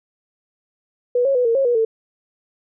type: tone with pitch steps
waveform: sine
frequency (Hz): 490.1 / 548 / 495.3 / 460.4 / 543 / 482.1 / 447.4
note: B4 / C#5 / B4 / A#4 / C#5 / B4 / A4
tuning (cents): -13 / -20 / +5 / -22 / -36 / -42 / +29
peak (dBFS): -14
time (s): 1.15-1.85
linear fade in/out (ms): 5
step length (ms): 100
effects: none